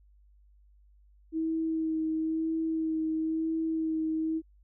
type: tone with vibrato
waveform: sine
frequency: 320 Hz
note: D#4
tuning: 49 cents sharp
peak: -27 dBFS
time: 1.32-4.42 s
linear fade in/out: 50 ms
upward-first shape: sine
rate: 1 Hz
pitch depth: 17 cents each way
effects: added 50 Hz sine -57 dBFS peak until 4.63 s